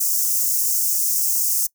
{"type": "high-pass noise", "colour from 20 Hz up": "white", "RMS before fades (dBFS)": -20, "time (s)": [0, 1.67], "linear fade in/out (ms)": 10, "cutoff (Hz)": 5600, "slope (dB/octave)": 48, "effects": ["noise-tail reverb RT60 0.1 s tail -23 dB re dry"]}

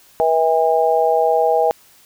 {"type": "harmonic tone", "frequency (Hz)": 161.7, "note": "E3", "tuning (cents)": -33, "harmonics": [3, 4, 5], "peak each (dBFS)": [-17, -17, -17], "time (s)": [0.2, 1.71], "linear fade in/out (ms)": 0, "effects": ["white hiss -50 dBFS RMS until 2.05 s"]}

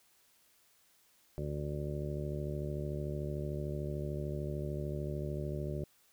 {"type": "harmonic tone", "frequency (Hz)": 73.42, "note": "D2", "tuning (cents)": 0, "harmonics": [1, 2, 3, 4, 5, 6, 7, 8], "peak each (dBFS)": [-41, -38, -46, -50, -42, -49, -53, -45], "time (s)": [1.38, 5.84], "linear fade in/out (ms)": 0, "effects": ["white hiss -68 dBFS RMS until 6.12 s"]}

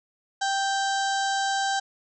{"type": "harmonic tone", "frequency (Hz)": 784, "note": "G5", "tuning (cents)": 0, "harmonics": [1, 2, 4, 5, 6, 7, 8, 9, 10], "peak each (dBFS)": [-25, -29, -36, -36, -39, -40, -39, -41, -41], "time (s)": [0.41, 1.8], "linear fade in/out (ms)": 10, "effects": []}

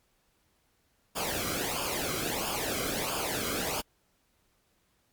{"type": "noise with flanger", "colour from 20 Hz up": "pink", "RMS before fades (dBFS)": -32, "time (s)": [1.15, 3.82], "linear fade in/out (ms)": 20, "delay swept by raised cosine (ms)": [0.5, 1.13], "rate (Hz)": 1.5, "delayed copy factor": -0.75, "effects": ["pink hiss -71 dBFS RMS until 5.12 s", "MP3 96 kbps"]}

